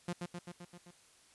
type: tone with echo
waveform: sawtooth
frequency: 175.4 Hz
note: F3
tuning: 8 cents sharp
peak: -31 dBFS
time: 0.08-0.13 s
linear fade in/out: 5 ms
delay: 130 ms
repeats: 6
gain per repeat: -3 dB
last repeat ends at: 0.91 s
effects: white hiss -64 dBFS RMS until 1.34 s + resampled to 24000 Hz